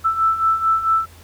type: beating tone pair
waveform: sine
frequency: 1319 / 1323.5 Hz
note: E6 / E6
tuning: +1 / +7 cents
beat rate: 4.5 Hz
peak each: -21 / -16 dBFS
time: 0.04-1.06 s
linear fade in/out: 20 ms
effects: added 84 Hz sine -43 dBFS peak until 1.23 s + pink hiss -47 dBFS RMS until 1.23 s